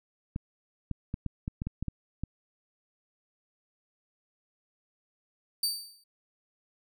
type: clicks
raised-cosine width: 5 ms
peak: -20 dBFS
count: 10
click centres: 0.361 / 0.913 / 1.141 / 1.263 / 1.479 / 1.619 / 1.67 / 1.826 / 1.883 / 2.236 s
type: tone with exponential decay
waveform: sawtooth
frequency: 4618 Hz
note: D8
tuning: 30 cents flat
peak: -21 dBFS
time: 5.63-6.04 s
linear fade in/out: 5 ms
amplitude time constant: 88 ms
effects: none